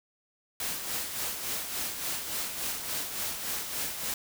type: noise with tremolo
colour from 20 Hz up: white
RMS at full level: -32 dBFS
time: 0.6-4.14 s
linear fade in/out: 2 ms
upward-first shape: sine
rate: 3.5 Hz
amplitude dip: 50%
effects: none